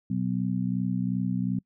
harmonic tone, 62.7 Hz, B1, 27 cents sharp, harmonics 2 / 3 / 4, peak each -31 / -27 / -31 dBFS, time 0.1-1.59 s, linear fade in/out 5 ms, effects noise-tail reverb RT60 0.1 s tail -26 dB re dry

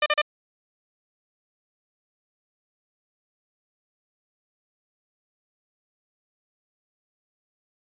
10% pulse tone bursts, 600 Hz, D5, 37 cents sharp, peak -10 dBFS, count 3, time 0.02-0.217 s, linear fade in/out 5 ms, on 41 ms, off 37 ms, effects resampled to 8000 Hz

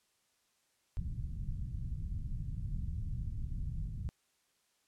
pink low-pass noise, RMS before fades -38 dBFS, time 0.97-4.09 s, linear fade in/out 0 ms, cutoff 150 Hz, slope 24 dB/octave, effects white hiss -75 dBFS RMS until 4.87 s + low-pass 10000 Hz 12 dB/octave

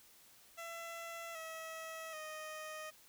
15% pulse tone with pitch steps, 671 / 645.5 / 621 Hz, E5 / E5 / D#5, +31 / -37 / -3 cents, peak -38 dBFS, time 0.57-2.91 s, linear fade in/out 20 ms, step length 780 ms, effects white hiss -63 dBFS RMS until 3.08 s

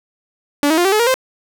sawtooth tone with pitch steps, 288.3 / 318 / 350.9 / 387.1 / 427 / 471.1 / 519.7 Hz, D4 / D#4 / F4 / G4 / G#4 / A#4 / C5, -32 / +38 / +8 / -22 / +48 / +18 / -12 cents, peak -8 dBFS, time 0.63-1.141 s, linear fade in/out 0 ms, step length 73 ms, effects none

